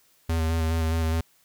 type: tone with vibrato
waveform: square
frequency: 81.2 Hz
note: E2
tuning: 26 cents flat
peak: -23 dBFS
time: 0.29-1.21 s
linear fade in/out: 5 ms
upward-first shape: square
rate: 4.8 Hz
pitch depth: 20 cents each way
effects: white hiss -62 dBFS RMS until 1.44 s